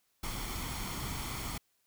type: noise with comb filter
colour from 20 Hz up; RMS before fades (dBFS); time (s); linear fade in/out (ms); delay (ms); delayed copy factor
pink; -38; 0.23-1.58; 5; 0.91; +0.55
effects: white hiss -75 dBFS RMS until 1.86 s